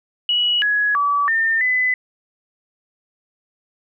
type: tone with pitch steps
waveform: sine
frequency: 2926 / 1677 / 1148 / 1808 / 2009 Hz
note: F#7 / G#6 / D6 / A6 / B6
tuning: -20 / +16 / -40 / +47 / +29 cents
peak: -15 dBFS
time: 0.29-1.94 s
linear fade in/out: 2 ms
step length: 330 ms
effects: none